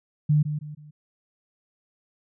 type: tone with echo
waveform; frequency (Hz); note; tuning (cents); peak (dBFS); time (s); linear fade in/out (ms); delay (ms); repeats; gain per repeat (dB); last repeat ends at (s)
sine; 150; D3; +37; -16; 0.29-0.43; 10; 160; 3; -9; 0.91
effects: none